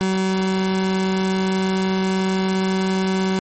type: tone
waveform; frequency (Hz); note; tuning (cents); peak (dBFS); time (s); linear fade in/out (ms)
30% pulse; 189.5; F#3; +42; -15; 0.01-3.39; 0
effects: MP3 32 kbps